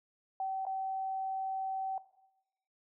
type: tone with dropouts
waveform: sine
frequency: 767 Hz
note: G5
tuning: 38 cents flat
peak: -32 dBFS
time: 0.4-1.98 s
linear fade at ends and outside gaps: 2 ms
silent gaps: 0.653-0.666 s
effects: noise-tail reverb RT60 0.9 s tail -17 dB re dry